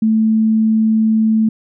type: tone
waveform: sine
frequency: 220 Hz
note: A3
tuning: in tune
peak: -10 dBFS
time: 0.02-1.49 s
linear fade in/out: 5 ms
effects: none